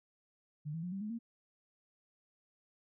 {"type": "tone with pitch steps", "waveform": "sine", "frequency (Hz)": [150, 163.58, 178.38, 194.53, 212.1, 231.3], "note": ["D3", "E3", "F3", "G3", "G#3", "A#3"], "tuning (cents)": [37, -13, 37, -13, 37, -13], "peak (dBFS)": -37, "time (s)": [0.65, 1.19], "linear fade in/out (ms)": 20, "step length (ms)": 90, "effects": []}